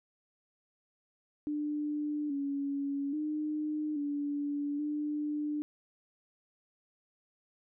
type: tone with pitch steps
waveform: sine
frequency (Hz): 297.3 / 280.5 / 303.7 / 288.5 / 297.8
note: D4 / C#4 / D#4 / D4 / D4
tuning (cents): +21 / +21 / -42 / -31 / +24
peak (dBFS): -31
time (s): 1.47-5.62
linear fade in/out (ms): 0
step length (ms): 830
effects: none